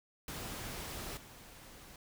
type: noise with level steps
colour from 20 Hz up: pink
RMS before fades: -43 / -54 dBFS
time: 0.28-1.96 s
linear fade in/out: 2 ms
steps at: 1.17 s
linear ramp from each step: 2 ms
effects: none